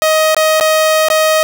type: tone with dropouts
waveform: sawtooth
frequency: 628 Hz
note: D#5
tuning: 16 cents sharp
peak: -5 dBFS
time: 0.02-1.43 s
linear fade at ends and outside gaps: 0 ms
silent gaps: 0.346-0.366 / 0.6-0.609 / 1.085-1.101 s
effects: none